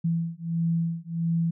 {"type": "beating tone pair", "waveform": "sine", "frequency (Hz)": [166, 167.5], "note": ["E3", "E3"], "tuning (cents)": [12, 28], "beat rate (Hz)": 1.5, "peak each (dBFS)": -27, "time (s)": [0.04, 1.51], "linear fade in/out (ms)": 10, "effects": []}